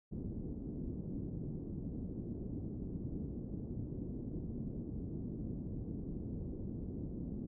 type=low-pass noise; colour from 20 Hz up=white; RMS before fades=-42 dBFS; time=0.11-7.47 s; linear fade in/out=20 ms; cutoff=300 Hz; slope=24 dB/octave; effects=none